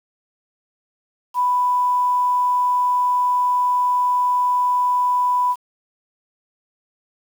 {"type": "tone with quantisation", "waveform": "sine", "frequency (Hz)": 990, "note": "B5", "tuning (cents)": 4, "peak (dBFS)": -15, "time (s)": [1.34, 5.56], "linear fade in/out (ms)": 50, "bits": 7, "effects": []}